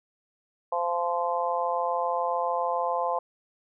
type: harmonic tone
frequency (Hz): 172.9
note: F3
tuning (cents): -17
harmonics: 3 / 4 / 5 / 6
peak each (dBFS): -30 / -30 / -30 / -30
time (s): 0.72-3.19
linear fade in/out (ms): 5
effects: none